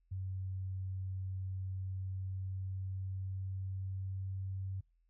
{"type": "tone with pitch glide", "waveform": "sine", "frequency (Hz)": [94.4, 95.55], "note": ["F#2", "G2"], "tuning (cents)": [35, -44], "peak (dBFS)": -37, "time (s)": [0.11, 4.81], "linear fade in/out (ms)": 10, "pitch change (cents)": 21, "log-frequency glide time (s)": [1.69, 4.37], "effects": ["noise-tail reverb RT60 0.2 s tail -25 dB re dry", "added 42 Hz sine -70 dBFS peak until 5.09 s"]}